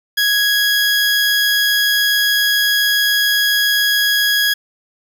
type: tone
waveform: 20% pulse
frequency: 1661.2 Hz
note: G#6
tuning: in tune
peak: -8 dBFS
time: 0.17-4.54 s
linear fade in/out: 10 ms
effects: none